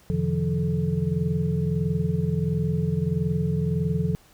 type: tone cluster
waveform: sine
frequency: 86.4 / 129.6 / 150.1 / 171.6 / 433.6 Hz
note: F2 / C3 / D3 / F3 / A4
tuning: -18 / -16 / +38 / -30 / -25 cents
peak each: -31 / -32 / -26 / -25 / -32 dBFS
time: 0.1-4.15 s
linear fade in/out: 0 ms
effects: pink hiss -56 dBFS RMS until 4.33 s